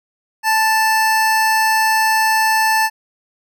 25% pulse tone, 880 Hz, A5, in tune, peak -9 dBFS, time 0.43-2.9 s, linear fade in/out 50 ms, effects none

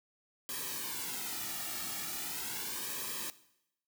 white noise with flanger, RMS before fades -39 dBFS, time 0.49-3.3 s, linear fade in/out 0 ms, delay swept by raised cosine 1.4 to 1.98 ms, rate 0.38 Hz, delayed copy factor -0.8, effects noise-tail reverb RT60 0.8 s tail -17 dB re dry

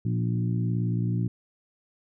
harmonic tone with a mistuned harmonic, 58.5 Hz, A#1, 7 cents sharp, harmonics 2 / 3 / 4 / 5 / 6, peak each -25 / -29 / -37 / -37 / -41 dBFS, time 0.05-1.28 s, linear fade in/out 5 ms, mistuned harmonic 4, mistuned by +31 cents, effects none

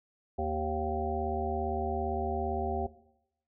harmonic tone, 77.6 Hz, D#2, 4 cents flat, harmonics 1 / 3 / 5 / 7 / 9 / 10, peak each -35 / -39 / -35 / -39 / -35 / -37 dBFS, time 0.38-2.87 s, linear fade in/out 10 ms, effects noise-tail reverb RT60 0.8 s tail -17 dB re dry

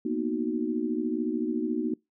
sine chord, B major seventh, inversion third, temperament equal, 233.1 / 246.9 / 311.1 / 370 Hz, A#3 / B3 / D#4 / F#4, 0 / 0 / 0 / 0 cents, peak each -32 / -32 / -30 / -33 dBFS, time 0.05-1.94 s, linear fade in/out 5 ms, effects noise-tail reverb RT60 0.2 s tail -25 dB re dry

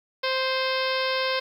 harmonic tone with a mistuned harmonic, 523.3 Hz, C5, in tune, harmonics 1 / 2 / 3 / 4 / 5 / 6 / 7 / 8 / 9 / 10, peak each -27 / -30 / -32 / -33 / -34 / -35 / -35 / -36 / -37 / -37 dBFS, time 0.23-1.4 s, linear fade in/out 10 ms, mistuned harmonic 5, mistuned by -21 cents, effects 9-bit

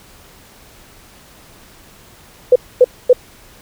sine tone bursts, 500 Hz, B4, 21 cents sharp, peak -3 dBFS, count 3, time 2.52-3.131 s, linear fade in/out 5 ms, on 37 ms, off 250 ms, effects pink hiss -44 dBFS RMS until 3.61 s

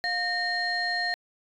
sine tone cluster, 708 / 1838 / 4211 Hz, F5 / A#6 / C8, +23 / -25 / +10 cents, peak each -31 / -27 / -30 dBFS, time 0.04-1.14 s, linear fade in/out 0 ms, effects tanh soft clip ceiling -18 dBFS

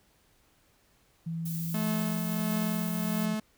sine tone with pitch glide, 164.81 to 174.61 Hz, E3 to F3, 0 to 0 cents, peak -31 dBFS, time 1.26-3.35 s, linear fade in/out 10 ms, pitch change +100 cents, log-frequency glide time 1.51-2.68 s
violet noise, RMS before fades -40 dBFS, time 1.45-3.26 s, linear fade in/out 10 ms
45% pulse tone with tremolo, 216.1 Hz, A3, 31 cents flat, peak -28 dBFS, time 1.74-3.4 s, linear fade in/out 5 ms, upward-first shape triangle, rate 1.5 Hz, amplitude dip 50%
effects pink hiss -66 dBFS RMS until 3.57 s

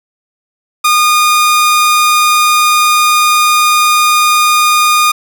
sawtooth tone, 1222 Hz, D#6, 32 cents flat, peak -3 dBFS, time 0.84-5.12 s, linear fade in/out 10 ms, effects none

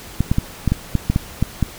clicks, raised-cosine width 5 ms, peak -3 dBFS, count 10, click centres 0.206 / 0.315 / 0.384 / 0.677 / 0.72 / 0.953 / 1.1 / 1.161 / 1.426 / 1.627 s, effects pink hiss -37 dBFS RMS until 1.78 s

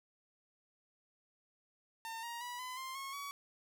sawtooth tone with pitch steps, 906 / 940.1 / 975.5 / 1012.3 / 1050.4 / 1089.9 / 1131 Hz, A#5 / A#5 / B5 / B5 / C6 / C#6 / C#6, -50 / +14 / -22 / +42 / +6 / -30 / +34 cents, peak -38 dBFS, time 2.05-3.31 s, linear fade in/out 0 ms, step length 180 ms, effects none

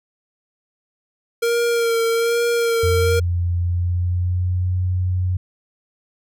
square tone with vibrato, 464.5 Hz, A#4, 6 cents flat, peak -17 dBFS, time 1.42-3.2 s, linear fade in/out 10 ms, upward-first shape sine, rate 1.2 Hz, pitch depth 26 cents each way
sine tone with pitch glide, 87.31 to 91.23 Hz, F2 to F#2, 0 to -24 cents, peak -17 dBFS, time 2.83-5.37 s, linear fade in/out 5 ms, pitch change +76 cents, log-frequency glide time 3.59-4.77 s
effects none

